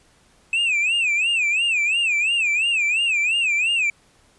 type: tone with vibrato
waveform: triangle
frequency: 2565 Hz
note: E7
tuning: 48 cents flat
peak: -16 dBFS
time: 0.53-3.9 s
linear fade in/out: 2 ms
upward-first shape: sine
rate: 2.9 Hz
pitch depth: 170 cents each way
effects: pink hiss -57 dBFS RMS until 4.38 s + resampled to 24000 Hz